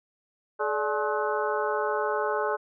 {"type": "harmonic tone with a mistuned harmonic", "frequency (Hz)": 212.9, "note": "G#3", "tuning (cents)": 43, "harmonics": [2, 3, 4, 5, 6, 7], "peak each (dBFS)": [-29, -31, -32, -33, -34, -34], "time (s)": [0.59, 2.57], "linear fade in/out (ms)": 20, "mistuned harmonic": 3, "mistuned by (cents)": -150, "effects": []}